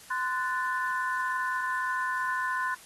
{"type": "chord", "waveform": "sine", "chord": "F# diminished", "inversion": "second", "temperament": "equal with one note detuned", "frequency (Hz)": [1030.3, 1480, 1760], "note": ["C6", "F#6", "A6"], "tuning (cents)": [-27, 0, 0], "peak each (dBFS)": [-30, -32, -34], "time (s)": [0.1, 2.75], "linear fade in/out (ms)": 10, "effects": ["white hiss -51 dBFS RMS until 2.85 s", "AAC 32 kbps"]}